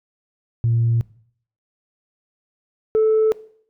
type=tone pair in turn; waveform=sine; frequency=116.1 / 437.4 Hz; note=A#2 / A4; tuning=-7 / -10 cents; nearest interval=octave + major seventh; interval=2297 cents; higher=second; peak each=-14 / -11 dBFS; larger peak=second; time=0.64-1.01 / 2.95-3.32 s; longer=neither; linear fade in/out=0 ms; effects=noise-tail reverb RT60 0.6 s tail -21 dB re dry + tanh soft clip ceiling -11 dBFS